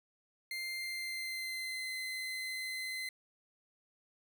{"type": "tone with pitch glide", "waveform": "30% pulse", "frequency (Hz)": [2100, 2051], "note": ["C7", "C7"], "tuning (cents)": [6, -35], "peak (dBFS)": -35, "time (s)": [0.51, 3.09], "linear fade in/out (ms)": 2, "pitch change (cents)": -41, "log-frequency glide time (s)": [0.75, 1.95], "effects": []}